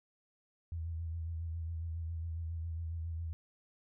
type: tone with vibrato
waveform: sine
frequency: 82.41 Hz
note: E2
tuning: in tune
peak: -36 dBFS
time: 0.72-3.33 s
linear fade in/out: 0 ms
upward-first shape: sine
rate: 7.3 Hz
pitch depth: 43 cents each way
effects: none